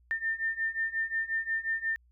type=beating tone pair; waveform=sine; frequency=1800 / 1805.6 Hz; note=A6 / A6; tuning=+39 / +44 cents; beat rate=5.6 Hz; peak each=-33 / -31 dBFS; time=0.11-1.96 s; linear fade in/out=0 ms; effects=added 60 Hz sine -60 dBFS peak until 2.11 s